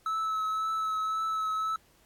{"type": "tone with vibrato", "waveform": "triangle", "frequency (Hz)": 1300, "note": "E6", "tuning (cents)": -24, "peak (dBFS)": -26, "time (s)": [0.06, 1.76], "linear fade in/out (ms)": 2, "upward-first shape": "triangle", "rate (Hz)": 1.9, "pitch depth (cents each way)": 19, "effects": ["pink hiss -64 dBFS RMS until 2.05 s", "AAC 64 kbps"]}